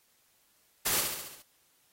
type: noise with echo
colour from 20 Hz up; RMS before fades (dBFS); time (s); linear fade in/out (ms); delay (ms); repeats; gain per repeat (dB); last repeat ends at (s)
white; -29; 0.85-1.01; 10; 69; 6; -4; 1.424
effects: white hiss -68 dBFS RMS until 1.92 s + AAC 48 kbps